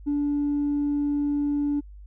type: tone with tanh clipping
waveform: triangle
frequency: 289.5 Hz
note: D4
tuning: 25 cents flat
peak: -22 dBFS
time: 0.06-1.81 s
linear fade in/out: 20 ms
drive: 5 dB
effects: added 50 Hz sine -41 dBFS peak until 2.06 s